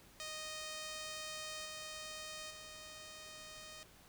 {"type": "tone with level steps", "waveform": "5% pulse", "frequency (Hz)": 621, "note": "D#5", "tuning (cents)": -3, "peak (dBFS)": [-32, -34, -39], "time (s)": [0.2, 3.83], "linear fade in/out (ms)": 0, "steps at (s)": [1.65, 2.5], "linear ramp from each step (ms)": 10, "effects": ["pink hiss -62 dBFS RMS until 4.08 s"]}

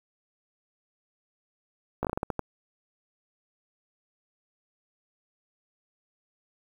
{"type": "slowing click train", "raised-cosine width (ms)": 1, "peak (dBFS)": -14, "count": 9, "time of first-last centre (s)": [2.03, 2.393], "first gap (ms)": 17, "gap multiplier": 1.27, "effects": ["8-bit"]}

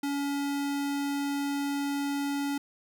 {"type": "tone", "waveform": "square", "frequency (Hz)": 282.6, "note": "C#4", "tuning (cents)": 34, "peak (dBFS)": -29, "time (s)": [0.03, 2.58], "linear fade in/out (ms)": 5, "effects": []}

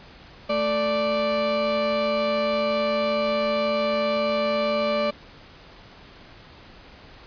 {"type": "tone pair together", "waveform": "35% pulse", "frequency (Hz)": [220, 587.3], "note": ["A3", "D5"], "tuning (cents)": [0, 0], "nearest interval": "octave + perfect fourth", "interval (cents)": 1700, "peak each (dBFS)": [-27, -20], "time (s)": [0.49, 5.11], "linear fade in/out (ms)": 10, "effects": ["pink hiss -47 dBFS RMS until 7.26 s", "resampled to 11025 Hz"]}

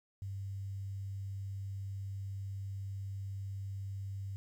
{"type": "tone with quantisation", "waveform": "sine", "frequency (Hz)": 98, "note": "G2", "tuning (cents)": 0, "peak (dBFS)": -38, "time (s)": [0.22, 4.36], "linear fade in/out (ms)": 0, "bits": 11, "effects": []}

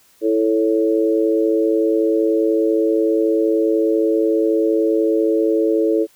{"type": "chord", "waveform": "sine", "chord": "A major", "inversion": "second", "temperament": "equal", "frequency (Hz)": [329.6, 440, 554.4], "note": ["E4", "A4", "C#5"], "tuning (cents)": [0, 0, 0], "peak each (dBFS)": [-17, -17, -22], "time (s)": [0.21, 6.07], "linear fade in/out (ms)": 50, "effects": ["white hiss -54 dBFS RMS until 6.15 s"]}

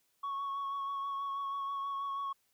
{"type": "tone with vibrato", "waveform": "sine", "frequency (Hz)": 1108.7, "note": "C#6", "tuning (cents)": 0, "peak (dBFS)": -32, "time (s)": [0.23, 2.33], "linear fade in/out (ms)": 10, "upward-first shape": "sine", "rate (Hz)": 6.2, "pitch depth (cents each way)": 19, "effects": ["tanh soft clip ceiling -33 dBFS", "white hiss -75 dBFS RMS until 2.53 s"]}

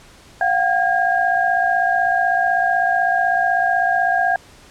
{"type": "tone cluster", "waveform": "sine", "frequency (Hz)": [700, 756, 1625], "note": ["F5", "F#5", "G#6"], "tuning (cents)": [4, 37, -38], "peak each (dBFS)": -19, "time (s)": [0.41, 4.36], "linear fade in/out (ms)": 2, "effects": ["pink hiss -46 dBFS RMS until 4.7 s", "low-pass 9000 Hz 12 dB/octave"]}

